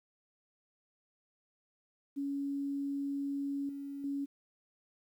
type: tone with level steps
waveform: sine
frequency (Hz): 280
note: C#4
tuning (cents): +18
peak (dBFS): -33 / -39 / -33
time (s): 2.16-4.26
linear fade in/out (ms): 20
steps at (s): 3.69 / 4.04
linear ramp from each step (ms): 2
effects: 11-bit